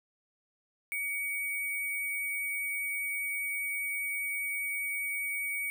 sine tone with sample-and-hold, 2255 Hz, C#7, 29 cents sharp, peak -31 dBFS, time 0.92-5.7 s, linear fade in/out 0 ms, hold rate 11025 Hz, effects none

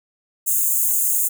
white high-pass noise, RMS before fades -19 dBFS, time 0.46-1.29 s, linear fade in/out 20 ms, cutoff 6600 Hz, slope 96 dB/octave, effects none

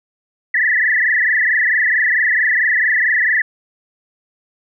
sine tone with frequency modulation, 1860 Hz, A#6, 4 cents flat, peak -12 dBFS, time 0.54-3.42 s, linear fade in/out 5 ms, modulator 24.5 Hz, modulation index 6.2, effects none

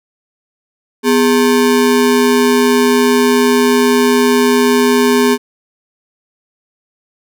square ring-modulated tone, 329.6 Hz, E4, in tune, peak -6 dBFS, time 1.03-5.38 s, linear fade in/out 50 ms, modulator 81.3 Hz, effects none

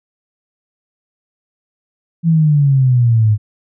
sine exponential sweep, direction down, 168.8 to 103.83 Hz, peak -8 dBFS, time 2.23-3.38 s, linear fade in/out 50 ms, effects none

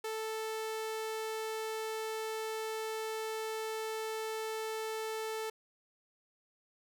sawtooth tone, 440 Hz, A4, in tune, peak -32 dBFS, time 0.04-5.5 s, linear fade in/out 5 ms, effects none

